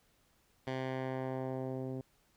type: tone with low-pass filter sweep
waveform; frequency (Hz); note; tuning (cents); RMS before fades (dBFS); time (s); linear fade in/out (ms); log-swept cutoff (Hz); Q
10% pulse; 130.81; C3; 0; -38; 0.67-2.01; 2; 3600 to 350; 0.82
effects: pink hiss -71 dBFS RMS until 2.36 s